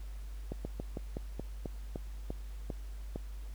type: slowing click train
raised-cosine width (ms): 2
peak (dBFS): -24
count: 11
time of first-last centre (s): 0.52-3.159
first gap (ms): 130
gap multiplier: 1.15
effects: added 50 Hz sine -40 dBFS peak until 3.54 s + pink hiss -60 dBFS RMS until 3.54 s